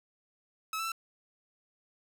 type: tone with pitch steps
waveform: sawtooth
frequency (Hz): 1293 / 1326 / 1337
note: E6 / E6 / E6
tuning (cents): -34 / +10 / +24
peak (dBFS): -29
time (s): 0.73-0.919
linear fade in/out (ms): 2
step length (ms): 63
effects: none